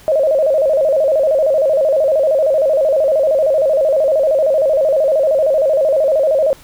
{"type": "tone with vibrato", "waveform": "sine", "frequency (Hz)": 583, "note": "D5", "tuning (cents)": -13, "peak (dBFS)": -10, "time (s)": [0.08, 6.53], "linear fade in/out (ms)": 0, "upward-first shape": "square", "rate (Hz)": 13, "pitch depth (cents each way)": 130, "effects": ["pink hiss -43 dBFS RMS until 6.63 s"]}